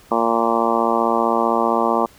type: harmonic tone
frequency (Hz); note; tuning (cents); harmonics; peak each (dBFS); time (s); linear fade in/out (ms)
115.5; A#2; -16; 2 / 3 / 4 / 5 / 6 / 7 / 8 / 9 / 10; -24 / -24 / -24 / -24 / -24 / -24 / -24 / -24 / -24; 0.11-2.06; 5
effects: pink hiss -49 dBFS RMS until 2.18 s